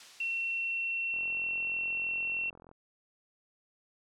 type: noise with exponential decay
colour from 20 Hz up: blue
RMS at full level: -42 dBFS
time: 0-1.75 s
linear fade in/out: 2 ms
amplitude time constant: 380 ms
type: tone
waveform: sine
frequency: 2715 Hz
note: F7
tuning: 50 cents flat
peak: -30 dBFS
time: 0.2-2.5 s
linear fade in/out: 5 ms
type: click train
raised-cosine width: 1 ms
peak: -39 dBFS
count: 69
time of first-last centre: 1.14-2.714 s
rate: 43.2 Hz
effects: low-pass 5000 Hz 12 dB/octave